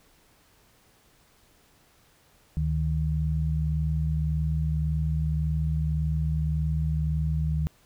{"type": "tone pair together", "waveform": "sine", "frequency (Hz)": [73.1, 154.89], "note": ["D2", "D#3"], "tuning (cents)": [-7, -8], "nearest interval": "octave + minor second", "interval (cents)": 1299, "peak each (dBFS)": -26, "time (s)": [2.57, 7.67], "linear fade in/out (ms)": 0, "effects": ["pink hiss -61 dBFS RMS until 7.85 s"]}